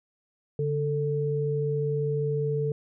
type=tone pair together; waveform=sine; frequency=144.1 / 442.7 Hz; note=D3 / A4; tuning=-33 / +11 cents; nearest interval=octave + perfect fifth; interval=1944 cents; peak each=-27 dBFS; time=0.59-2.72 s; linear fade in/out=2 ms; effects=none